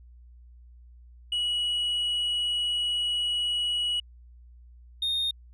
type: tone pair in turn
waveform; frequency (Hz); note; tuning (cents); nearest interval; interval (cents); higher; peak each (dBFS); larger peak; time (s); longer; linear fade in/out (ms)
sine; 2921 / 3685; F#7 / A#7; -23 / -21; major third; 402; second; -22; neither; 1.32-4 / 5.02-5.31; first; 5
effects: tanh soft clip ceiling -24 dBFS + added 60 Hz sine -48 dBFS peak until 5.53 s